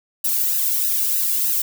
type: noise with flanger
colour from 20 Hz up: violet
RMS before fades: -20 dBFS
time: 0.24-1.62 s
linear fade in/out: 5 ms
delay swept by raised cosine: 0.89 to 1.61 ms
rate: 3.2 Hz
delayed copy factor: -0.8
effects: none